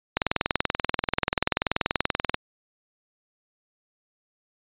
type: click train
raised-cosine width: 0.3 ms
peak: -5 dBFS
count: 46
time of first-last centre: 0.17-2.344 s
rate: 20.7 Hz
effects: resampled to 8000 Hz